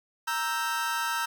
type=chord; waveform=40% pulse; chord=E diminished; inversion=second; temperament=equal; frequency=932.3 / 1318.5 / 1568 Hz; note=Bb5 / E6 / G6; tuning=0 / 0 / 0 cents; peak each=-31 dBFS; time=0.27-1.26 s; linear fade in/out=10 ms; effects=10-bit